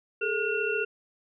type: tone cluster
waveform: sine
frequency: 412.3 / 446.8 / 1435 / 2716 Hz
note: G#4 / A4 / F6 / F7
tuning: -13 / +27 / +47 / -49 cents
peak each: -31 dBFS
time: 0.21-0.85 s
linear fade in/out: 10 ms
effects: none